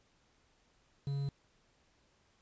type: tone with quantisation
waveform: triangle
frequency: 139.7 Hz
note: C#3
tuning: 14 cents sharp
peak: -31 dBFS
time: 1.07-1.29 s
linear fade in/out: 2 ms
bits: 9
effects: pink hiss -71 dBFS RMS until 2.41 s + resampled to 16000 Hz